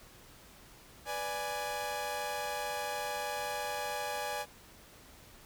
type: chord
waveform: sawtooth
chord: G# diminished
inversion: first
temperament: equal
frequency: 493.9 / 587.3 / 830.6 Hz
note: B4 / D5 / G#5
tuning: 0 / 0 / 0 cents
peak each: -39 / -36 / -33 dBFS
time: 1.05-4.46 s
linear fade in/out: 50 ms
effects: pink hiss -56 dBFS RMS until 5.45 s